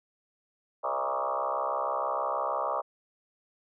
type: tone with frequency modulation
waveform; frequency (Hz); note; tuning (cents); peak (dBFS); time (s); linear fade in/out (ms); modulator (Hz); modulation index
sine; 880; A5; 0; -27; 0.83-2.82; 20; 66.3; 5.4
effects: none